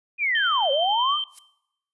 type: linear two-way sweep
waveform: sine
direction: down then up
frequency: 2489 to 523.3 to 1245 Hz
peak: -20 dBFS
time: 0.18-1.19 s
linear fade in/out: 50 ms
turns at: 0.71 s
type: tone with tremolo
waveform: sine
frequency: 3121 Hz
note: G7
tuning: 8 cents flat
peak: -23 dBFS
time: 0.35-1.24 s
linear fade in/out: 2 ms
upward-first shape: triangle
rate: 11 Hz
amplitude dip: 30%
type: noise with exponential growth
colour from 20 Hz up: violet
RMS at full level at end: -33 dBFS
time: 1.27-1.39 s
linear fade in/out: 5 ms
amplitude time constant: 24 ms
effects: noise-tail reverb RT60 0.8 s tail -21 dB re dry + resampled to 24000 Hz